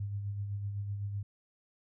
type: tone with tremolo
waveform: sine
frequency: 101.1 Hz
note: G#2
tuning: 46 cents flat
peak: -32 dBFS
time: 0-1.23 s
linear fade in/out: 5 ms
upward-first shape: sine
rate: 7.9 Hz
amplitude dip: 40%
effects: none